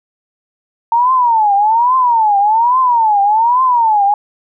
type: tone with vibrato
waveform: sine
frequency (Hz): 910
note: A#5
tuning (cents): -42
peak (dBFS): -8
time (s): 0.92-4.14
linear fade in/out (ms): 2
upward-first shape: triangle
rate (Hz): 1.2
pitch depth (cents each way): 250
effects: none